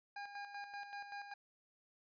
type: tone with tremolo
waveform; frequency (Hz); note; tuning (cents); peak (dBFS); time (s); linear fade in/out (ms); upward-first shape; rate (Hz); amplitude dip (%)
25% pulse; 810; G#5; -43; -40; 0.16-1.34; 5; square; 5.2; 55
effects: resampled to 11025 Hz